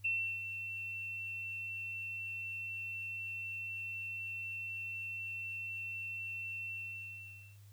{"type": "tone with ADSR envelope", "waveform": "sine", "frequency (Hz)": 2698, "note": "E7", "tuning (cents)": 40, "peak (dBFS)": -30, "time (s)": [0.04, 7.58], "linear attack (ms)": 13, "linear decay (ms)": 340, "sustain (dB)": -9, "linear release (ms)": 880, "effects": ["added 101 Hz sine -54 dBFS peak until 7.72 s", "white hiss -68 dBFS RMS until 7.72 s"]}